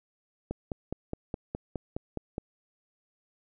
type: click train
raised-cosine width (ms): 2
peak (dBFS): -19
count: 10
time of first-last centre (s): 0.51-2.381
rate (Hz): 4.81
effects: none